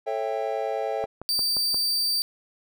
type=chord; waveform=triangle; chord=A dominant seventh; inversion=none; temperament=just; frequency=440 / 550 / 660 / 792 Hz; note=A4 / C#5 / E5 / G5; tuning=0 / -14 / +2 / +18 cents; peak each=-29 dBFS; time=0.06-1.06 s; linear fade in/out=20 ms
type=click train; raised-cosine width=1 ms; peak=-22 dBFS; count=5; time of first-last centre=1.04-1.744 s; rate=5.68 Hz
type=tone; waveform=40% pulse; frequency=4644 Hz; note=D8; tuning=20 cents flat; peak=-21 dBFS; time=1.29-2.22 s; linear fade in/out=0 ms
effects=none